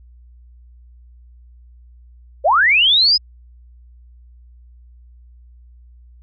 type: linear sweep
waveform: sine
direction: up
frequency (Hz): 493.9 to 5120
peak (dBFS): -10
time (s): 2.44-3.18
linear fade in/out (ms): 20
effects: added 60 Hz sine -42 dBFS peak until 6.22 s